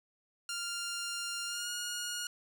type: tone with pitch glide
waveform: 10% pulse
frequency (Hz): 1396.9 to 1435.3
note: F6 to F6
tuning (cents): 0 to +47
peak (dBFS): -27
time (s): 0.49-2.27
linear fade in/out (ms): 2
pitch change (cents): +47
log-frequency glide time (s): 1.46-1.69
effects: none